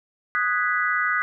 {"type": "chord", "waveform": "sine", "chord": "G# minor seventh", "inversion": "second", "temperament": "equal", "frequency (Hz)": [1244.5, 1480, 1661.2, 1975.5], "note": ["D#6", "F#6", "G#6", "B6"], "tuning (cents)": [0, 0, 0, 0], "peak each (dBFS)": [-25, -24, -29, -26], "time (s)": [0.35, 1.22], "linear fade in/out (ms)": 0, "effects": []}